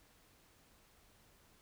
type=silence; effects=pink hiss -67 dBFS RMS until 1.61 s